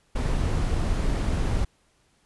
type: noise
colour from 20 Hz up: brown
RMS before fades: -24 dBFS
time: 0.15-1.65 s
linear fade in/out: 10 ms
effects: pink hiss -65 dBFS RMS until 2.25 s + resampled to 24000 Hz